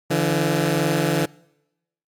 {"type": "tone pair together", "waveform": "15% pulse", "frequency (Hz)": [146.83, 169.1], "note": ["D3", "E3"], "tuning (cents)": [0, 44], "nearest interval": "major second", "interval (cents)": 244, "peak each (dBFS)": -15, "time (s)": [0.1, 1.26], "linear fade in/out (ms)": 10, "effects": ["noise-tail reverb RT60 0.9 s tail -25 dB re dry", "AAC 64 kbps"]}